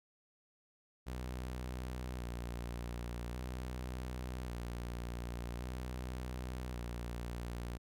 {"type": "tone with vibrato", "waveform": "sawtooth", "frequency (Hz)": 61, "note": "B1", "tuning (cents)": -21, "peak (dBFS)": -36, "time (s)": [1.06, 7.78], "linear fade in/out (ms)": 20, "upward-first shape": "square", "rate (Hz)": 0.44, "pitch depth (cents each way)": 43, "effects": []}